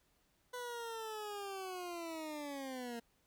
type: linear sweep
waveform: 20% pulse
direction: down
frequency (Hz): 498 to 230.3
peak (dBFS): -37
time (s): 0.53-3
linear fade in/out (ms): 10
effects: pink hiss -75 dBFS RMS until 3.26 s